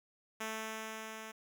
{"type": "tone with level ramp", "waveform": "5% pulse", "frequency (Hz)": 220, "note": "A3", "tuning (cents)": 0, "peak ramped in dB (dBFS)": [-26, -34], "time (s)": [0.4, 1.32], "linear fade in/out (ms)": 10, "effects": []}